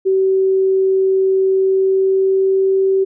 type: tone with pitch glide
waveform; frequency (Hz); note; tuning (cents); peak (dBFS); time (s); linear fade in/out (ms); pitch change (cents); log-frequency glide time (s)
sine; 382.1 to 384.8; G4 to G4; -44 to -32; -11; 0.05-3.05; 20; +12; 1.49-2.81
effects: none